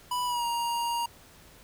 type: tone with pitch glide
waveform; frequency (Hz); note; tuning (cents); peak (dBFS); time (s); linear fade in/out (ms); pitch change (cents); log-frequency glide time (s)
square; 987.8 to 941.6; B5 to A#5; 0 to +17; -28; 0.11-1.06; 5; -83; 0.25-0.45
effects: pink hiss -54 dBFS RMS until 1.63 s